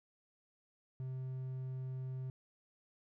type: tone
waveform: triangle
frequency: 130 Hz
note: C3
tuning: 11 cents flat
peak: -37 dBFS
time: 1-2.3 s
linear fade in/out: 0 ms
effects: none